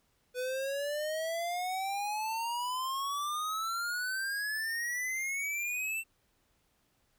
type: exponential sweep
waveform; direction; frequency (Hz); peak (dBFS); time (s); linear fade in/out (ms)
square; up; 494.3 to 2700; -33; 0.34-6.04; 50
effects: pink hiss -73 dBFS RMS until 7.18 s